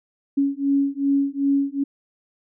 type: beating tone pair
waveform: sine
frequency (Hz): 277.2 / 279.8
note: C#4 / C#4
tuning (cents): 0 / +16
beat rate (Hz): 2.6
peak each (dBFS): -21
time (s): 0.37-1.84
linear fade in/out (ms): 10
effects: none